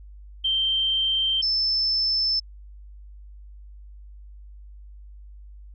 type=tone pair in turn; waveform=sine; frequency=3136 / 5274 Hz; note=G7 / E8; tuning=0 / 0 cents; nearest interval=major sixth; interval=900 cents; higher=second; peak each=-20 dBFS; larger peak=neither; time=0.44-1.42 / 1.42-2.4 s; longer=neither; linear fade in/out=10 ms; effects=added 50 Hz sine -41 dBFS peak until 5.74 s